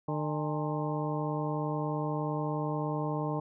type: harmonic tone with a mistuned harmonic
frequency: 151 Hz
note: D3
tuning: 48 cents sharp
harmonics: 1 / 2 / 3 / 4 / 5 / 6 / 7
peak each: -33 / -36 / -38 / -39 / -40 / -41 / -41 dBFS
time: 0.08-3.4 s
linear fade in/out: 5 ms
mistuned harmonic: 5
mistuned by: +120 cents
effects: none